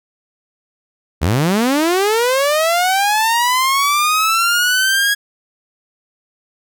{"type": "linear sweep", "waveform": "sawtooth", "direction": "up", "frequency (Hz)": [67.2, 1661.2], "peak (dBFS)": -9, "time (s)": [1.21, 5.15], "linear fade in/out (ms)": 20, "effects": []}